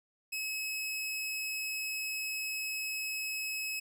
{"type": "tone", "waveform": "sawtooth", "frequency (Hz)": 2570, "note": "E7", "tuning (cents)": -45, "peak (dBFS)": -31, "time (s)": [0.32, 3.8], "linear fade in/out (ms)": 10, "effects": []}